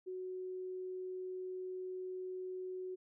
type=tone; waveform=sine; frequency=370 Hz; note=F#4; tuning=in tune; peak=-40 dBFS; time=0.06-2.96 s; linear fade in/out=20 ms; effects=none